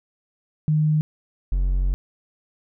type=tone pair in turn; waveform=sine / triangle; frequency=153.4 / 45.69 Hz; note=D#3 / F#1; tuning=-24 / -21 cents; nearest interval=octave + major sixth; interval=2097 cents; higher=first; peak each=-16 dBFS; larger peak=neither; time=0.68-1.01 / 1.52-1.94 s; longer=second; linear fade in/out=0 ms; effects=none